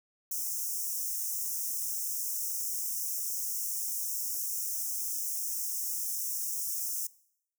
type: high-pass noise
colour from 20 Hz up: white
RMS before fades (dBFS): -34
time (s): 0.31-7.07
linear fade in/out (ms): 5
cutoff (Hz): 5400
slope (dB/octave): 96
effects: noise-tail reverb RT60 0.7 s tail -21 dB re dry